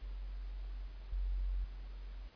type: tone with level steps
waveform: sine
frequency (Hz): 45.83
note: F#1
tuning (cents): -16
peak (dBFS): -40 / -45 / -33 / -43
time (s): 0.01-2.29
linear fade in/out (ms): 20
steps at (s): 0.87 / 1.12 / 1.64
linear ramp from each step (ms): 5
effects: pink hiss -62 dBFS RMS until 2.35 s + resampled to 11025 Hz